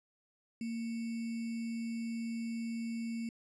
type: tone with sample-and-hold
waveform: sine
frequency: 229.5 Hz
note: A#3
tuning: 27 cents flat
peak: -35 dBFS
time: 0.61-3.29 s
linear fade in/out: 2 ms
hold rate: 2450 Hz
effects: resampled to 22050 Hz